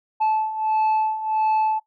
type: beating tone pair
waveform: sine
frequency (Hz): 869 / 870.5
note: A5 / A5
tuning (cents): -22 / -19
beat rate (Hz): 1.5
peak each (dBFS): -22 / -18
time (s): 0.2-1.8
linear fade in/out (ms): 20
effects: noise-tail reverb RT60 0.1 s tail -18 dB re dry + tanh soft clip ceiling -16 dBFS